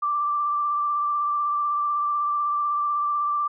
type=tone with vibrato; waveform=sine; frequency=1174.7 Hz; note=D6; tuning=in tune; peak=-21 dBFS; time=0.02-3.48 s; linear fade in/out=10 ms; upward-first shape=triangle; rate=16 Hz; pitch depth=22 cents each way; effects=none